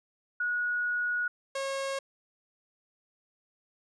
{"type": "tone pair in turn", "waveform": ["sine", "sawtooth"], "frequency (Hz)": [1456, 544.3], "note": ["F#6", "C#5"], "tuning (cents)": [-28, -32], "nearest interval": "octave + perfect fourth", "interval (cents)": 1704, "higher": "first", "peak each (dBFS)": -27, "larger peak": "neither", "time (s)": [[0.4, 1.28], [1.55, 1.99]], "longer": "first", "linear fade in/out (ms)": 5, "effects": ["resampled to 22050 Hz"]}